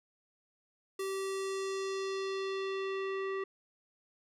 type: tone with low-pass filter sweep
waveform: square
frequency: 387 Hz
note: G4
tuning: 22 cents flat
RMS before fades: -36 dBFS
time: 0.99-3.44 s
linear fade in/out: 5 ms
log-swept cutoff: 12000 to 2000 Hz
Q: 1.5
effects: none